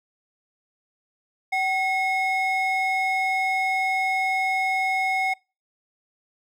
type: ring-modulated tone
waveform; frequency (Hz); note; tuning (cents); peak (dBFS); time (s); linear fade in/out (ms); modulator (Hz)
triangle; 1466; F#6; -16; -16; 1.52-5.34; 10; 704
effects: noise-tail reverb RT60 0.3 s tail -25 dB re dry